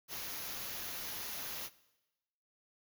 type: band-stop noise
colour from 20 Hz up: white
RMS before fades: -42 dBFS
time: 0.08-1.7 s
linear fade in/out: 50 ms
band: 6900 to 10000 Hz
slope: 96 dB/octave
effects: noise-tail reverb RT60 1.0 s tail -19 dB re dry